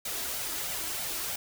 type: noise with flanger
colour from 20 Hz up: white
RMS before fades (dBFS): -34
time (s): 0.05-1.36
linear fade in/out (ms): 5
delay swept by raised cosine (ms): 1.3 to 3.1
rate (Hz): 3.1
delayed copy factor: +0.55
effects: none